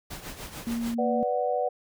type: noise with tremolo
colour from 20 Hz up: pink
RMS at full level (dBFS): -37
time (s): 0.1-0.95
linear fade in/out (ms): 10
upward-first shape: triangle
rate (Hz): 6.8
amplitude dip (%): 70
type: tone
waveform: sine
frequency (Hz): 233.1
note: A#3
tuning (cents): 0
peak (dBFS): -27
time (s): 0.67-1.23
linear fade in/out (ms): 0
type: chord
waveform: sine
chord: B minor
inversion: none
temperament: equal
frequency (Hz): 493.9 / 587.3 / 740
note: B4 / D5 / F#5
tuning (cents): 0 / 0 / 0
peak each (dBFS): -28 / -29 / -28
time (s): 0.98-1.69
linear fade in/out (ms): 10
effects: none